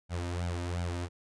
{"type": "tone with flanger", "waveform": "sawtooth", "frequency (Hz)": 87.31, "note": "F2", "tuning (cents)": 0, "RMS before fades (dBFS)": -34, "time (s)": [0.09, 1.09], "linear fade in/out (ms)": 50, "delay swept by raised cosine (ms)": [1.3, 3.3], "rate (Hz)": 2.8, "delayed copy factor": 0.75, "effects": ["resampled to 22050 Hz"]}